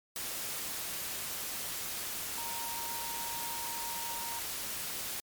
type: tone in noise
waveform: sine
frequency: 932.3 Hz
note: A#5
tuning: in tune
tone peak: -41 dBFS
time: 2.38-4.39 s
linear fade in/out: 0 ms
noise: white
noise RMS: -38 dBFS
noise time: 0.16-5.2 s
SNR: -6 dB
effects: MP3 96 kbps